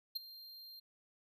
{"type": "tone with ADSR envelope", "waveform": "square", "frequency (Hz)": 4186, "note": "C8", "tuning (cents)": 0, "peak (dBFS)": -34, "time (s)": [0.15, 0.8], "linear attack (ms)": 12, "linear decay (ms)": 16, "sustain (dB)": -17, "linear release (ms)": 10, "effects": []}